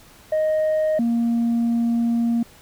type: tone pair in turn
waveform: sine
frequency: 622.3 / 233.7 Hz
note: D#5 / A#3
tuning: 0 / +5 cents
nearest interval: octave + perfect fourth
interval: 1695 cents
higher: first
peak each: -15 dBFS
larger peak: neither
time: 0.32-0.99 / 0.99-2.43 s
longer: second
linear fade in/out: 5 ms
effects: tanh soft clip ceiling -16 dBFS + pink hiss -49 dBFS RMS until 2.61 s